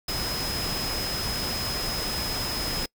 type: tone in noise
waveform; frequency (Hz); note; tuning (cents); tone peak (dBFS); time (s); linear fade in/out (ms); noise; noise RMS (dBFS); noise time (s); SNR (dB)
sine; 5090; D#8; +39; -30; 0.08-2.86; 5; pink; -31; 0.08-2.86; -2
effects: noise-tail reverb RT60 0.1 s tail -26 dB re dry